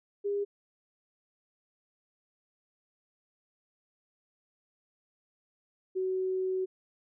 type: tone pair in turn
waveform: sine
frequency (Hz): 404.8 / 374.6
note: G#4 / F#4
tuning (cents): -44 / +21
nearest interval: minor second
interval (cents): 135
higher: first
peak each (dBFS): -28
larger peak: neither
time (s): 0.24-0.45 / 5.95-6.66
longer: second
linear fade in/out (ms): 20
effects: none